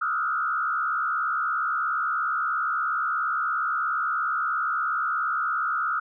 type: tone with frequency modulation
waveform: sine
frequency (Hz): 1338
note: E6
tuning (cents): +25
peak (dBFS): -23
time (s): 0.01-6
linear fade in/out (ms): 10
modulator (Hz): 68.5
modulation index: 1.6
effects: none